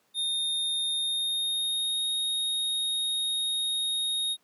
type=tone with pitch glide; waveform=square; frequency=3671 to 3731 Hz; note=A#7 to A#7; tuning=-27 to +1 cents; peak=-27 dBFS; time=0.14-4.37 s; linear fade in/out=50 ms; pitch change=+28 cents; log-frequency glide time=0.87-2.07 s; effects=pink hiss -69 dBFS RMS until 4.43 s + high-pass 200 Hz 12 dB/octave